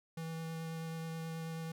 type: tone with vibrato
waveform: square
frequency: 162.9 Hz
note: E3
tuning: 20 cents flat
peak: -40 dBFS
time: 0.17-1.72 s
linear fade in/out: 5 ms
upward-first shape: triangle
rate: 9.3 Hz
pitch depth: 12 cents each way
effects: none